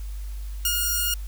5% pulse tone pair together, 1428 / 2854 Hz, F6 / F7, +38 / +37 cents, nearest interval octave, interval 1199 cents, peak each -15 dBFS, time 0.65-1.14 s, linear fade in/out 2 ms, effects added 50 Hz sine -30 dBFS peak until 1.27 s + white hiss -51 dBFS RMS until 1.27 s

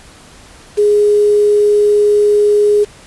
sine tone with quantisation, 415.3 Hz, G#4, in tune, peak -7 dBFS, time 0.77-2.85 s, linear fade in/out 20 ms, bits 5, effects pink hiss -40 dBFS RMS until 3.06 s + resampled to 24000 Hz

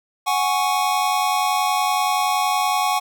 square chord, F# suspended second, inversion none, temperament equal, 740 / 830.6 / 1108.7 Hz, F#5 / G#5 / C#6, 0 / 0 / 0 cents, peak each -23 dBFS, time 0.26-3 s, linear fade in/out 20 ms, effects none

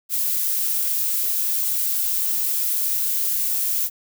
violet noise with amplitude modulation, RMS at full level -21 dBFS, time 0.09-3.9 s, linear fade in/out 50 ms, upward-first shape sine, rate 179 Hz, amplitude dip 25%, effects none

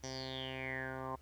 10% pulse tone with low-pass filter sweep, 131.4 Hz, C3, 8 cents sharp, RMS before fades -42 dBFS, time 0.03-1.16 s, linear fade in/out 10 ms, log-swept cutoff 5900 to 1000 Hz, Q 9.7, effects added 70 Hz sine -57 dBFS peak until 1.21 s + pink hiss -68 dBFS RMS until 1.21 s

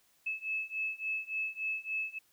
sine beating tone pair, 2600 / 2603.5 Hz, E7 / E7, -24 / -22 cents, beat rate 3.5 Hz, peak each -37 / -36 dBFS, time 0.26-2.19 s, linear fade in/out 10 ms, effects white hiss -69 dBFS RMS until 2.32 s

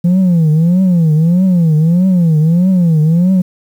sine tone with vibrato, 170 Hz, F3, 46 cents flat, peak -4 dBFS, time 0.04-3.42 s, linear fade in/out 10 ms, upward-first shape triangle, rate 1.6 Hz, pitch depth 210 cents each way, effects tanh soft clip ceiling -6 dBFS + 7-bit

